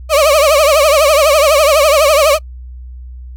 35% pulse tone with vibrato, 593 Hz, D5, 17 cents sharp, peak -5 dBFS, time 0.09-2.39 s, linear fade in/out 50 ms, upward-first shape triangle, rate 12 Hz, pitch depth 170 cents each way, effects noise-tail reverb RT60 0.1 s tail -26 dB re dry + added 62 Hz sine -27 dBFS peak until 3.36 s

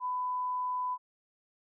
sine tone, 1000 Hz, B5, 21 cents sharp, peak -30 dBFS, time 0-0.98 s, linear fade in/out 50 ms, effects none

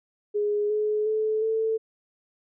sine tone with pitch steps, 415.3 / 424.5 / 433.9 / 443.6 Hz, G#4 / G#4 / A4 / A4, 0 / +38 / -24 / +14 cents, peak -22 dBFS, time 0.34-1.78 s, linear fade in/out 20 ms, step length 360 ms, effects none

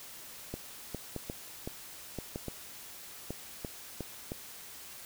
clicks, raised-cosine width 2 ms, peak -23 dBFS, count 12, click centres 0.54 / 0.947 / 1.163 / 1.299 / 1.675 / 2.187 / 2.359 / 2.483 / 3.306 / 3.648 / 4.007 / 4.319 s, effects white hiss -48 dBFS RMS until 5.05 s

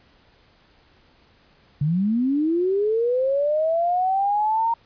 sine linear sweep, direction up, 138.59 to 932.3 Hz, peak -18 dBFS, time 1.81-4.74 s, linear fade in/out 5 ms, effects pink hiss -57 dBFS RMS until 4.85 s + resampled to 11025 Hz

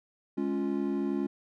triangle chord, Db major, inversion second, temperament equal, 207.7 / 277.2 / 349.2 Hz, Ab3 / Db4 / F4, 0 / 0 / 0 cents, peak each -31 / -29 / -31 dBFS, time 0.37-1.27 s, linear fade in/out 10 ms, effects none

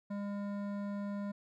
triangle tone with hard clipping, 202.3 Hz, G#3, 45 cents flat, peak -38 dBFS, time 0.1-1.32 s, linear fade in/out 10 ms, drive 17 dB, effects none

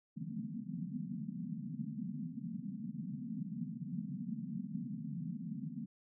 white band-pass noise, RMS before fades -42 dBFS, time 0.16-5.86 s, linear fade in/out 10 ms, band 140 to 250 Hz, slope 96 dB/octave, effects none

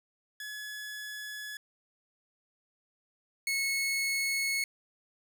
sawtooth tone pair in turn, 1700 / 2191 Hz, G#6 / C#7, +40 / -21 cents, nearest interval major third, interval 439 cents, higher second, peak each -35 / -25 dBFS, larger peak second, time 0.4-1.57 / 3.47-4.64 s, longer neither, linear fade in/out 2 ms, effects none

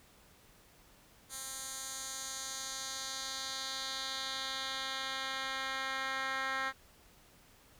10% pulse tone with band-pass filter sweep, 266.3 Hz, C4, 31 cents sharp, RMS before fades -39 dBFS, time 1.29-6.73 s, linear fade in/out 50 ms, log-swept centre 9000 to 1900 Hz, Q 1.6, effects pink hiss -62 dBFS RMS until 7.79 s

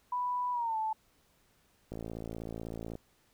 sine tone with pitch glide, 987.8 to 875 Hz, B5 to A5, 0 to -10 cents, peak -30 dBFS, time 0.12-0.93 s, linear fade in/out 5 ms, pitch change -210 cents, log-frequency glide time 0.52-0.77 s
click train, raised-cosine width 2 ms, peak -27 dBFS, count 59, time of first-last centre 1.92-2.954 s, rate 56.1 Hz
effects pink hiss -69 dBFS RMS until 3.33 s

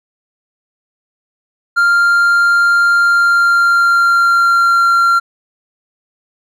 triangle tone with pitch glide, 1395 to 1378.2 Hz, F6 to F6, -2 to -23 cents, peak -6 dBFS, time 1.76-5.2 s, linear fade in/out 20 ms, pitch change -21 cents, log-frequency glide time 2.97-4.86 s, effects none

